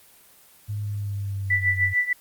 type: tone with pitch glide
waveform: sine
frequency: 103.83 to 95.21 Hz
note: G#2 to G2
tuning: 0 to -50 cents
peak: -26 dBFS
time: 0.68-1.94 s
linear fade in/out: 20 ms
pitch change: -150 cents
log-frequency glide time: 0.81-1.75 s
type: tone with tremolo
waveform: sine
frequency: 1975.5 Hz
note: B6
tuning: in tune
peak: -16 dBFS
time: 1.5-2.13 s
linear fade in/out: 5 ms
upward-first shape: triangle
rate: 6.7 Hz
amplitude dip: 90%
effects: white hiss -53 dBFS RMS until 2.2 s + Opus 24 kbps